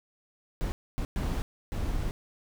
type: noise bursts at uneven times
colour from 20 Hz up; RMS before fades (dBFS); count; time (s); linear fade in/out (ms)
brown; -30; 4; 0.61-0.72 / 0.98-1.05 / 1.16-1.42 / 1.72-2.11; 0
effects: none